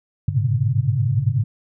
sine tone cluster, 101.4 / 109.4 / 119.3 / 130.5 / 142.4 Hz, G#2 / A2 / A#2 / C3 / C#3, -41 / -9 / +41 / -4 / +47 cents, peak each -23 dBFS, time 0.28-1.44 s, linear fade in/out 5 ms, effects none

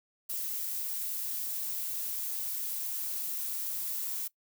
violet noise with high-pass filter sweep, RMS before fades -35 dBFS, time 0.29-4.28 s, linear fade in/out 10 ms, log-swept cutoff 570 to 970 Hz, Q 2.4, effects noise-tail reverb RT60 0.1 s tail -20 dB re dry

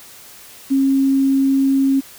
sine tone with quantisation, 271 Hz, C#4, 39 cents flat, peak -12 dBFS, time 0.7-2.01 s, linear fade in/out 20 ms, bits 7, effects white hiss -41 dBFS RMS until 2.18 s

